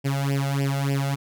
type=tone with flanger; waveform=sawtooth; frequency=138.59 Hz; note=C#3; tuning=in tune; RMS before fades=-24 dBFS; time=0.04-1.16 s; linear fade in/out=20 ms; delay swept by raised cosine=0.38 to 1.48 ms; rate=3.4 Hz; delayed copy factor=+0.9; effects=none